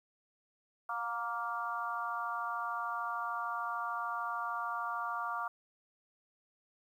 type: harmonic tone with a mistuned harmonic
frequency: 233.4 Hz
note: A#3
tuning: 2 cents sharp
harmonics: 3 / 4 / 5 / 6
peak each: -42 / -41 / -37 / -41 dBFS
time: 0.89-5.48 s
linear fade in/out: 5 ms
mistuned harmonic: 3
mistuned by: +23 cents
effects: 11-bit